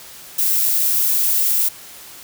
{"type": "noise", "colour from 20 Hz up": "violet", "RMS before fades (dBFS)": -17, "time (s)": [0.38, 1.69], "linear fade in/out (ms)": 10, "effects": ["white hiss -39 dBFS RMS until 2.23 s"]}